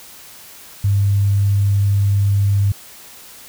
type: tone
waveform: sine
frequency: 100 Hz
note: G2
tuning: 35 cents sharp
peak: -12 dBFS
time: 0.84-2.72 s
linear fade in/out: 5 ms
effects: white hiss -40 dBFS RMS until 3.48 s

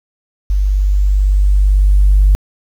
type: tone with level ramp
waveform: sine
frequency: 49 Hz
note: G1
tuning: in tune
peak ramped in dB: -10 to -4 dBFS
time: 0.5-2.35 s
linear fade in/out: 0 ms
effects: tanh soft clip ceiling -1 dBFS + 7-bit

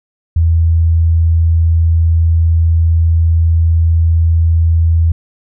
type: tone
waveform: sine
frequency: 82.41 Hz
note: E2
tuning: in tune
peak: -7 dBFS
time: 0.36-5.12 s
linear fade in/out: 5 ms
effects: none

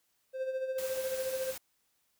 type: tone with tremolo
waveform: triangle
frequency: 523.3 Hz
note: C5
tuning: in tune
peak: -28 dBFS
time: 0.33-1.55 s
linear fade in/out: 50 ms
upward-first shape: sine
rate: 14 Hz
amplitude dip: 55%
type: noise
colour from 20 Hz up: white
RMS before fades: -43 dBFS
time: 0.78-1.58 s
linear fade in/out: 5 ms
effects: white hiss -75 dBFS RMS until 2.19 s

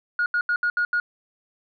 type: tone bursts at uneven times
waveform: sine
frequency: 1439 Hz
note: F#6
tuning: 49 cents flat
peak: -18 dBFS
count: 6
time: 0.19-0.26 / 0.34-0.41 / 0.49-0.56 / 0.63-0.7 / 0.77-0.85 / 0.93-1 s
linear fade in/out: 2 ms
effects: tanh soft clip ceiling -16 dBFS

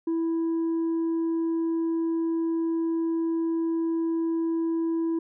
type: tone with tanh clipping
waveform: triangle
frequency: 329.6 Hz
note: E4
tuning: in tune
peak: -24 dBFS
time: 0.07-5.19 s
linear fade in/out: 5 ms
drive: 7 dB
effects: none

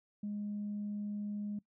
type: tone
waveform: sine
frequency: 206.8 Hz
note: G#3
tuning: 7 cents flat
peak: -35 dBFS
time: 0.23-1.59 s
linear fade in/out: 5 ms
effects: noise-tail reverb RT60 0.1 s tail -21 dB re dry + tanh soft clip ceiling -32 dBFS

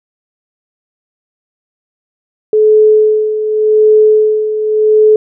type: tone with tremolo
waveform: sine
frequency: 429.7 Hz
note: A4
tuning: 41 cents flat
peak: -3 dBFS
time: 2.53-5.16 s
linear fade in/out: 2 ms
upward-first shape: sine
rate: 0.87 Hz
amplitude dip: 65%
effects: none

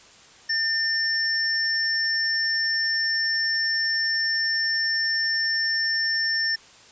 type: tone pair together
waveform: sine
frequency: 1800 / 5410 Hz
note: A6 / E8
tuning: +39 / +44 cents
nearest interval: octave + perfect fifth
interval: 1905 cents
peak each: -24 dBFS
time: 0.49-6.56 s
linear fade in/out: 10 ms
effects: white hiss -50 dBFS RMS until 6.91 s + resampled to 16000 Hz

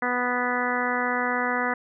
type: harmonic tone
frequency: 246.9 Hz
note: B3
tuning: in tune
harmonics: 1 / 2 / 3 / 4 / 5 / 6 / 7 / 8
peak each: -31 / -31 / -31 / -31 / -31 / -31 / -31 / -31 dBFS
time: 0.02-1.74 s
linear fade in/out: 5 ms
effects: none

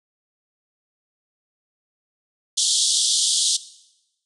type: band-pass noise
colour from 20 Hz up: pink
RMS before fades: -20 dBFS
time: 2.57-3.57 s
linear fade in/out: 10 ms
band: 3200 to 9700 Hz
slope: 96 dB/octave
effects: noise-tail reverb RT60 0.9 s tail -17 dB re dry

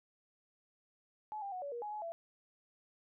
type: tone with pitch steps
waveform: sine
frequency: 854 / 796 / 734 / 568 / 475.9 / 837 / 846 / 671 Hz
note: G#5 / G5 / F#5 / C#5 / A#4 / G#5 / G#5 / E5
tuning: +48 / +26 / -14 / +42 / +36 / +13 / +32 / +31 cents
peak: -39 dBFS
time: 1.32-2.12 s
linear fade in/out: 0 ms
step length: 100 ms
effects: none

